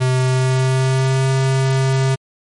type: tone with pitch glide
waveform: square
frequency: 128.7 to 133.16 Hz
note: C3 to C3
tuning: -28 to +31 cents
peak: -14 dBFS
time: 0-2.16 s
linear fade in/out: 20 ms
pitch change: +59 cents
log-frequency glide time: 0.2-1.29 s
effects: MP3 48 kbps